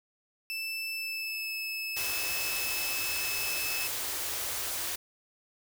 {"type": "tone with pitch glide", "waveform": "30% pulse", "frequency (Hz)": [2644, 2606], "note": ["E7", "E7"], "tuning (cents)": [5, -20], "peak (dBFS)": -30, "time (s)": [0.5, 3.87], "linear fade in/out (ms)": 0, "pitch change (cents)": -25, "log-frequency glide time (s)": [0.94, 1.54]}
{"type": "band-stop noise", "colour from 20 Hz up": "white", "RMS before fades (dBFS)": -34, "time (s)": [1.96, 4.96], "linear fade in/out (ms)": 10, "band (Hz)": [140, 280], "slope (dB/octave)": 48}
{"effects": []}